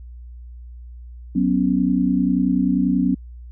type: chord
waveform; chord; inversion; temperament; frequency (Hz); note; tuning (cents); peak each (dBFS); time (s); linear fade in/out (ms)
sine; F# suspended fourth; none; equal; 185 / 246.9 / 277.2; F#3 / B3 / C#4; 0 / 0 / 0; -20; 1.35-3.15; 10
effects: added 60 Hz sine -35 dBFS peak until 3.51 s